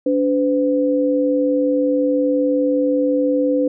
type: tone pair together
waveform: sine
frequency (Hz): 287.7 / 506.8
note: D4 / B4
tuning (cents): -36 / +45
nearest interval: minor seventh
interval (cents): 981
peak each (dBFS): -17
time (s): 0.06-3.68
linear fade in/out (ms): 5
effects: none